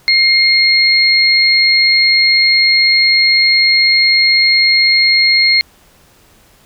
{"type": "tone pair together", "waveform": "sine", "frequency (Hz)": [2126, 4270], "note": ["C7", "C8"], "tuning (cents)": [27, 34], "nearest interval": "octave", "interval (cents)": 1207, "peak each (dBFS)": -10, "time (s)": [0.08, 5.61], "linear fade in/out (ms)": 0, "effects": ["pink hiss -48 dBFS RMS until 6.65 s"]}